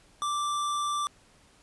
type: tone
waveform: square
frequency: 1174 Hz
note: D6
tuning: 1 cent flat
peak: -28 dBFS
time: 0.22-1.07 s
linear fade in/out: 0 ms
effects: pink hiss -60 dBFS RMS until 1.62 s + resampled to 24000 Hz